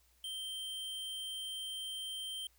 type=tone; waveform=square; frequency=3136 Hz; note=G7; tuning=in tune; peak=-40 dBFS; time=0.24-2.47 s; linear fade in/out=2 ms; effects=added 60 Hz sine -70 dBFS peak until 2.58 s + white hiss -71 dBFS RMS until 2.58 s